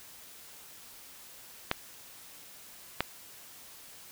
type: clicks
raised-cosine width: 0.3 ms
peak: -10 dBFS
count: 2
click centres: 1.714 / 3.006 s
effects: white hiss -51 dBFS RMS until 4.11 s